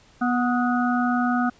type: harmonic tone with a mistuned harmonic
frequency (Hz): 244.6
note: B3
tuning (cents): -16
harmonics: 1 / 3 / 5 / 6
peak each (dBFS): -21 / -26 / -28 / -29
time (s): 0.21-1.5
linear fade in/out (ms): 10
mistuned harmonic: 5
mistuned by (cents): +41
effects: pink hiss -55 dBFS RMS until 1.59 s + resampled to 16000 Hz